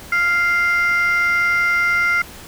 sine tone pair together, 1395.4 / 2093 Hz, F6 / C7, -2 / 0 cents, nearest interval perfect fifth, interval 702 cents, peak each -15 dBFS, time 0.12-2.22 s, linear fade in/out 5 ms, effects tanh soft clip ceiling -11 dBFS + pink hiss -38 dBFS RMS until 2.47 s

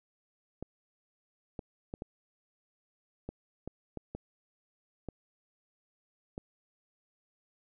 clicks, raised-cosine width 2 ms, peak -25 dBFS, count 10, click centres 0.626 / 1.592 / 1.939 / 2.021 / 3.29 / 3.676 / 3.973 / 4.15 / 5.087 / 6.379 s, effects none

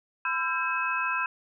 sine tone cluster, 1010 / 1343 / 1597 / 2570 Hz, B5 / E6 / G6 / E7, +39 / +32 / +32 / -45 cents, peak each -31 dBFS, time 0.25-1.26 s, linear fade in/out 2 ms, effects none

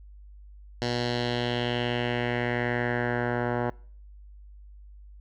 10% pulse tone with low-pass filter sweep, 121.1 Hz, B2, 34 cents flat, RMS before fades -28 dBFS, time 0.82-3.7 s, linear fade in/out 0 ms, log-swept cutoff 4800 to 1200 Hz, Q 2.9, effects noise-tail reverb RT60 0.5 s tail -24 dB re dry + added 50 Hz sine -45 dBFS peak until 5.2 s

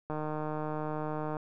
click train, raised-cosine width 1 ms, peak -22 dBFS, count 195, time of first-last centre 0.1-1.368 s, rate 153 Hz, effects none

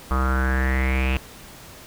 square tone with low-pass filter sweep, 65.41 Hz, C2, in tune, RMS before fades -21 dBFS, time 0.11-1.17 s, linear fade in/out 0 ms, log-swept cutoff 1200 to 2700 Hz, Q 8.2, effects pink hiss -43 dBFS RMS until 1.86 s

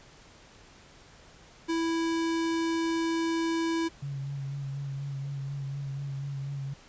square tone, 329.6 Hz, E4, in tune, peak -27 dBFS, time 1.68-3.89 s, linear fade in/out 20 ms
sine tone with vibrato, 138.59 Hz, C#3, in tune, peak -32 dBFS, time 4.02-6.74 s, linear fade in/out 10 ms, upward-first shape sine, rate 4.1 Hz, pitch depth 29 cents each way
effects pink hiss -54 dBFS RMS until 6.88 s + resampled to 16000 Hz

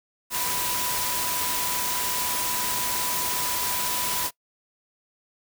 sine tone in noise, 987.8 Hz, B5, in tune, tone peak -33 dBFS, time 0.3-4.31 s, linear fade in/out 50 ms, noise white, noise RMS -27 dBFS, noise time 0.3-4.31 s, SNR -9 dB, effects noise-tail reverb RT60 0.1 s tail -21 dB re dry

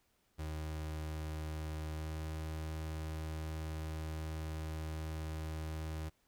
35% pulse tone with pitch glide, 77.78 to 78.68 Hz, D#2 to D#2, 0 to +20 cents, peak -37 dBFS, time 0.38-6.1 s, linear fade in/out 20 ms, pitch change +20 cents, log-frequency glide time 1.88-2.26 s, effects pink hiss -75 dBFS RMS until 6.27 s

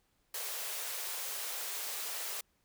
white high-pass noise, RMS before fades -39 dBFS, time 0.34-2.41 s, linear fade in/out 5 ms, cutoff 400 Hz, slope 48 dB/octave, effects pink hiss -75 dBFS RMS until 2.64 s

